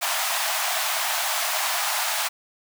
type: high-pass noise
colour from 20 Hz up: pink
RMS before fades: -25 dBFS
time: 0.01-2.29 s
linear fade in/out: 20 ms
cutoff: 630 Hz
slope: 96 dB/octave
effects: none